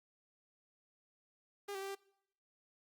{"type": "tone with pitch steps", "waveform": "sawtooth", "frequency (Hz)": [403.6, 387.1, 391.5, 393.7], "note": ["G#4", "G4", "G4", "G4"], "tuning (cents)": [-49, -22, -2, 8], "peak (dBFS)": -37, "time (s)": [1.68, 1.952], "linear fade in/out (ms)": 10, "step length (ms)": 68, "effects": ["noise-tail reverb RT60 0.7 s tail -22 dB re dry", "Opus 48 kbps"]}